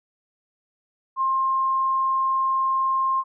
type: tone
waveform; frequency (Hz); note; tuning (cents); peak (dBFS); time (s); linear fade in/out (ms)
sine; 1061; C6; +24; -19; 1.16-3.24; 50
effects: none